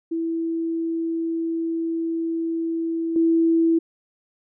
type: tone with level steps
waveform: sine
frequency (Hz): 329.6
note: E4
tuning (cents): 0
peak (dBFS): -22 / -15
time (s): 0.11-3.79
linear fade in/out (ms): 10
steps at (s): 3.16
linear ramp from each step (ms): 2
effects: none